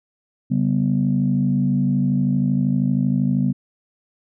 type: tone cluster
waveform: sine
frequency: 139.7 / 192.7 / 245.3 Hz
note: C#3 / G3 / B3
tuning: +14 / -29 / -12 cents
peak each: -20 dBFS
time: 0.5-3.53 s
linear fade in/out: 20 ms
effects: tanh soft clip ceiling -8 dBFS